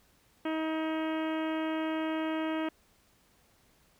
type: harmonic tone with a mistuned harmonic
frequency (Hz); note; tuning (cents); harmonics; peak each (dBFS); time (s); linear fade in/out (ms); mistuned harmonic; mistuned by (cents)
316.9; D#4; +32; 1 / 2 / 3 / 4 / 5 / 6 / 7 / 8 / 9 / 10; -31 / -37 / -41 / -43 / -45 / -47 / -48 / -49 / -50 / -51; 0.45-2.69; 5; 10; +20
effects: pink hiss -66 dBFS RMS until 3.99 s